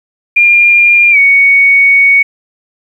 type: tone with pitch glide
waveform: sine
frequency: 2404 to 2230 Hz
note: D7 to C#7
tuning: +40 to +10 cents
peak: -3 dBFS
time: 0.36-2.23 s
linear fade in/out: 10 ms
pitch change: -130 cents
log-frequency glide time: 1.11-1.18 s
effects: 7-bit